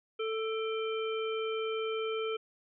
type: harmonic tone with a mistuned harmonic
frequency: 442.5 Hz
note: A4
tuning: 10 cents sharp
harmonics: 1 / 3 / 5 / 7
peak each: -32 / -40 / -43 / -43 dBFS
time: 0.19-2.37 s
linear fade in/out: 10 ms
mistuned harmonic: 5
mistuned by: +120 cents
effects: none